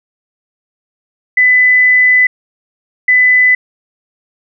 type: tone bursts at uneven times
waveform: sine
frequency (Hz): 2002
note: B6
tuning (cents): +23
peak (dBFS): -5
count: 2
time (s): 1.37-2.27 / 3.08-3.55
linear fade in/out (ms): 5
effects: none